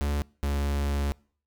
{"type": "tone pair in turn", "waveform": "45% pulse", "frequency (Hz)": [72.2, 71.08], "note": ["D2", "C#2"], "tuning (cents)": [-29, 44], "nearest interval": "unison", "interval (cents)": 27, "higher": "first", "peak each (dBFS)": -25, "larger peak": "neither", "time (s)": [[0.01, 0.22], [0.43, 1.12]], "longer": "second", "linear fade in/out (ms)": 0, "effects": ["noise-tail reverb RT60 0.5 s tail -25 dB re dry"]}